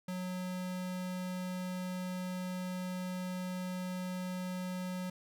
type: tone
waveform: square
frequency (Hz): 182.9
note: F#3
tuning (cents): -20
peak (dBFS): -37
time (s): 0.08-5.1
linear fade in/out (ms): 5
effects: none